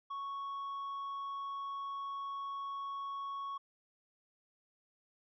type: tone with tanh clipping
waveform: sine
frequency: 1108.7 Hz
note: C#6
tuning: in tune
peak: -39 dBFS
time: 0.1-3.58 s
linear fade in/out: 10 ms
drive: 3 dB
effects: none